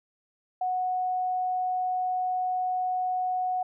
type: tone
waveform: sine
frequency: 736 Hz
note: F#5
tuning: 9 cents flat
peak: -25 dBFS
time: 0.61-3.63 s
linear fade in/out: 5 ms
effects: none